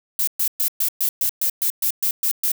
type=noise bursts; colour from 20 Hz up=violet; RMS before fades=-20 dBFS; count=12; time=0.19-2.518 s; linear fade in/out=2 ms; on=84 ms; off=120 ms; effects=none